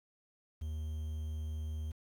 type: tone with quantisation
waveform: triangle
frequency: 77.5 Hz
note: D#2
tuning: 6 cents flat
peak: -34 dBFS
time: 0.61-1.92 s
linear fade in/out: 10 ms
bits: 10
effects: none